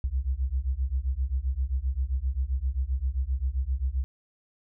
sine beating tone pair, 61.74 / 69.34 Hz, B1 / C#2, 0 / +1 cents, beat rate 7.6 Hz, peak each -28 dBFS, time 0.04-4.04 s, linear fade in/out 0 ms, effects none

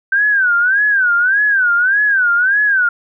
sine tone with vibrato, 1540 Hz, G6, 31 cents flat, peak -10 dBFS, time 0.12-2.89 s, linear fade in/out 5 ms, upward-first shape sine, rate 1.7 Hz, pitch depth 170 cents each way, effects none

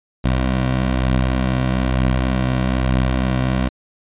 15% pulse beating tone pair, 63 / 64.1 Hz, B1 / C2, +35 / -35 cents, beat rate 1.1 Hz, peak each -19 / -10 dBFS, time 0.24-3.69 s, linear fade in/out 10 ms, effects resampled to 8000 Hz

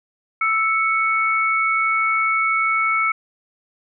sine tone pair together, 1318.2 / 2217 Hz, E6 / C#7, 0 / 0 cents, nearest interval major sixth, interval 900 cents, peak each -19 dBFS, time 0.41-3.12 s, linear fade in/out 5 ms, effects none

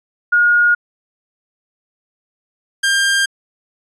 sine / sawtooth tone pair in turn, 1434 / 1597.6 Hz, F6 / G6, +45 / +32 cents, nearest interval major second, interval 187 cents, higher second, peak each -9 dBFS, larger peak neither, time 0.32-0.75 / 2.83-3.26 s, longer neither, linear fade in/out 10 ms, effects resampled to 24000 Hz

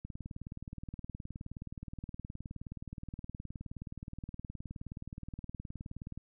click train, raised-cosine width 5 ms, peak -30 dBFS, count 118, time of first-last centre 0.05-6.176 s, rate 19.1 Hz, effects none

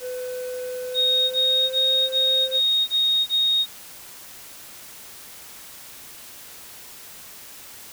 triangle tone with pitch glide, 503 to 522.2 Hz, B4 to C5, +32 to -3 cents, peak -26 dBFS, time 0-2.61 s, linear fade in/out 50 ms, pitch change +65 cents, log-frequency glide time 0.84-1.83 s
sine tone bursts, 3729 Hz, A#7, in tune, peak -17 dBFS, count 7, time 0.94-3.662 s, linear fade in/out 50 ms, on 370 ms, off 22 ms
effects white hiss -42 dBFS RMS until 7.92 s

